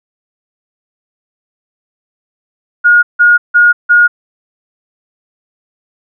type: tone bursts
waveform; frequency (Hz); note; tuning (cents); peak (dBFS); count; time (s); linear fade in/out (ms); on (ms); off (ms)
sine; 1435; F6; +47; -3; 4; 2.84-4.08; 20; 190; 160
effects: none